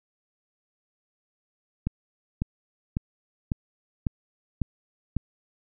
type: click train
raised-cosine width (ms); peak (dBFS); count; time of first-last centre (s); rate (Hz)
5; -13; 7; 1.87-5.167; 1.82
effects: none